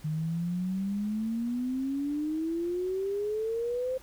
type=exponential sweep; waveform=sine; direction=up; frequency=151.6 to 523.3 Hz; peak=-28 dBFS; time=0.04-3.98 s; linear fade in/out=10 ms; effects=added 50 Hz sine -60 dBFS peak until 4.02 s + pink hiss -55 dBFS RMS until 4.02 s